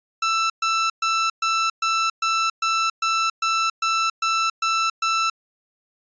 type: tone bursts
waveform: sawtooth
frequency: 1328 Hz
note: E6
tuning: 12 cents sharp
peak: -15 dBFS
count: 13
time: 0.22-5.3 s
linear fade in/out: 5 ms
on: 280 ms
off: 120 ms
effects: resampled to 16000 Hz